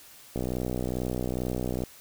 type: click train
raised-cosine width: 2 ms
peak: -17 dBFS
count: 93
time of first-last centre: 0.36-1.837 s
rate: 62.3 Hz
effects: white hiss -51 dBFS RMS until 2 s